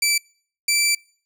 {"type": "tone pair in turn", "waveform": "15% pulse", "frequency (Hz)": [2324, 2334], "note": ["D7", "D7"], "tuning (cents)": [-19, -11], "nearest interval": "unison", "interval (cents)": 8, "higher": "second", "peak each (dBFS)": -10, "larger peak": "neither", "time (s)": [[0.02, 0.18], [0.68, 0.95]], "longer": "second", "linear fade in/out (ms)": 5, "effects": ["noise-tail reverb RT60 0.5 s tail -26 dB re dry"]}